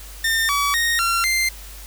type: tone with pitch steps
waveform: sawtooth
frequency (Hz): 1811 / 1140 / 1860 / 1369 / 2090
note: A6 / C#6 / A#6 / F6 / C7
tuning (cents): +49 / +48 / -4 / -35 / -2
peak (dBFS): -14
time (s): 0.24-1.49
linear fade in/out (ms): 5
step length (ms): 250
effects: added 50 Hz sine -37 dBFS peak until 1.86 s + white hiss -41 dBFS RMS until 1.86 s

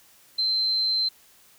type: tone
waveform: sine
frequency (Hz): 4105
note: C8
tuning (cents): -34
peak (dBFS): -21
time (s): 0.38-1.09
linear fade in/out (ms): 10
effects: white hiss -56 dBFS RMS until 1.58 s

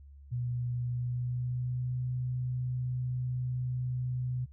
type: tone with pitch glide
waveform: sine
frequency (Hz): 122.3 to 125.88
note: B2 to B2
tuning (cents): -16 to +33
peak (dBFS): -30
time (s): 0.31-4.46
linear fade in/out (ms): 20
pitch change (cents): +49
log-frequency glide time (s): 0.85-2
effects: added 70 Hz sine -49 dBFS peak until 4.52 s

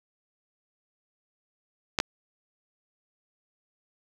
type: clicks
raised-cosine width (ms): 0.2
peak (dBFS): -6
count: 2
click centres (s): 1.988 / 2.001
effects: none

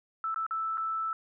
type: tone with dropouts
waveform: sine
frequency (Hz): 1318.5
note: E6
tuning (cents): 0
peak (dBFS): -29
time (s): 0.24-1.13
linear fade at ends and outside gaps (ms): 1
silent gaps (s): 0.344-0.36 / 0.465-0.509 / 0.773-0.779
effects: none

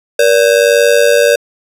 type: ring-modulated tone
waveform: square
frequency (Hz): 525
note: C5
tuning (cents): +6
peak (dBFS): -4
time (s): 0.19-1.36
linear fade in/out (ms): 5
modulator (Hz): 50.6
effects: resampled to 32000 Hz + 7-bit

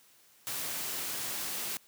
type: noise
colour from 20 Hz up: white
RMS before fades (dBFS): -36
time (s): 0.47-1.77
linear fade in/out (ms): 0
effects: white hiss -62 dBFS RMS until 1.87 s + high-pass 100 Hz 12 dB/octave

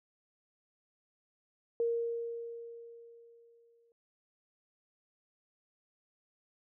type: tone with exponential decay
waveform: sine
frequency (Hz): 466.2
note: A#4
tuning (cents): 0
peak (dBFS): -27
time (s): 1.8-3.92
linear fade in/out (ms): 1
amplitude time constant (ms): 460
effects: none

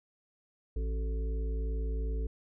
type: harmonic tone with a mistuned harmonic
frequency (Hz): 55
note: A1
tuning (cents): 0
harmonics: 1 / 3 / 5 / 7 / 8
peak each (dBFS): -30 / -48 / -48 / -51 / -44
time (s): 0.76-2.27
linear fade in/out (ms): 5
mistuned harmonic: 7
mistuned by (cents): -35
effects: none

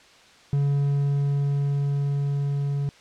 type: tone with level ramp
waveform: triangle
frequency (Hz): 141.5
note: C#3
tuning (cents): +36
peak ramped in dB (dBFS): -17 to -21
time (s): 0.53-2.89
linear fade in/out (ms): 0
effects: white hiss -52 dBFS RMS until 3 s + low-pass 5000 Hz 12 dB/octave

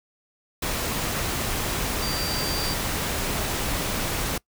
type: tone in noise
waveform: sine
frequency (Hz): 4699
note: D8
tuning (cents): 0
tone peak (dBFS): -30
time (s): 2.02-2.74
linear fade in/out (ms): 5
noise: pink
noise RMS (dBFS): -27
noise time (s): 0.62-4.38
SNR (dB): -6
effects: noise-tail reverb RT60 0.1 s tail -23 dB re dry

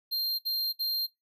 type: tone bursts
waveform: square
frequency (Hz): 4186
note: C8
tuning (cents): 0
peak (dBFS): -28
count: 3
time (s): 0.11-1.07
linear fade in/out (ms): 20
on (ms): 280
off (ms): 60
effects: noise-tail reverb RT60 0.2 s tail -22 dB re dry

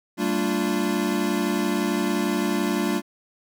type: chord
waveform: square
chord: G minor seventh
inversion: none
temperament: equal with one note detuned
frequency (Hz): 196 / 227.5 / 293.7 / 349.2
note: G3 / Bb3 / D4 / F4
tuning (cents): 0 / -42 / 0 / 0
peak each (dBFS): -28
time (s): 0.17-3.02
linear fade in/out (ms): 50
effects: none

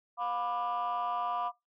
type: chord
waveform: sine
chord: B diminished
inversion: second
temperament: just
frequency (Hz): 711.2 / 987.8 / 1185.3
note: F5 / B5 / D6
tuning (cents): +31 / 0 / +16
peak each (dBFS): -33 / -33 / -33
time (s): 0.17-1.52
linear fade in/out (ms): 50
effects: noise-tail reverb RT60 0.2 s tail -23 dB re dry + tanh soft clip ceiling -26 dBFS

